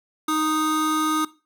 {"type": "tone pair together", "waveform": "square", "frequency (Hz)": [310.9, 1242], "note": ["D#4", "D#6"], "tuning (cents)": [-1, -3], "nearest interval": "2 octaves", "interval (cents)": 2398, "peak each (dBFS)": -24, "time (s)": [0.28, 1.25], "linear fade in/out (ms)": 5, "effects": ["noise-tail reverb RT60 0.3 s tail -18 dB re dry"]}